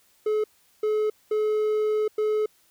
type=tone bursts at uneven times; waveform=triangle; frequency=427.9 Hz; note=A4; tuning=48 cents flat; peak=-19 dBFS; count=4; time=0.26-0.44 / 0.83-1.1 / 1.31-2.08 / 2.18-2.46 s; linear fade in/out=5 ms; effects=white hiss -62 dBFS RMS until 2.7 s